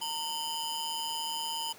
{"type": "ring-modulated tone", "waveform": "sawtooth", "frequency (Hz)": 1983, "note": "B6", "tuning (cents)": 7, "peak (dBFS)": -26, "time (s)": [0.01, 1.73], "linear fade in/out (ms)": 10, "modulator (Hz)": 1070, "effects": ["pink hiss -52 dBFS RMS until 1.78 s", "high-pass 200 Hz 12 dB/octave"]}